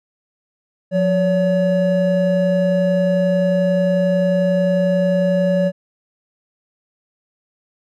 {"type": "tone pair together", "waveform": "triangle", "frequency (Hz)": [178.6, 567], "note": ["F3", "C#5"], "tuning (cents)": [39, 39], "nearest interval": "octave + minor sixth", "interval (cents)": 2000, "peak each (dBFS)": [-15, -14], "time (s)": [0.91, 5.72], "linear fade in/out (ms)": 50, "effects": []}